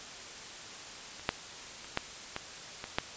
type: clicks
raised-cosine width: 0.3 ms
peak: -28 / -10 / -30 / -12 / -18 / -22 / -11 dBFS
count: 7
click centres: 1.196 / 1.291 / 1.845 / 1.974 / 2.364 / 2.841 / 2.985 s
effects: white hiss -45 dBFS RMS until 3.16 s + resampled to 16000 Hz